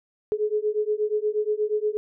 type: beating tone pair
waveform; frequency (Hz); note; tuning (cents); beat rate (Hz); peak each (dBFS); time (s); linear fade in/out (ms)
sine; 420 / 428.4; G#4 / A4; +19 / -46; 8.4; -25; 0.32-1.97; 0
effects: none